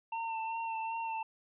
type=tone with vibrato; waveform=square; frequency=902 Hz; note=A5; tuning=43 cents sharp; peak=-35 dBFS; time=0.12-1.23 s; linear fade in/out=5 ms; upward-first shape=sine; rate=2.6 Hz; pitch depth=23 cents each way; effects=resampled to 8000 Hz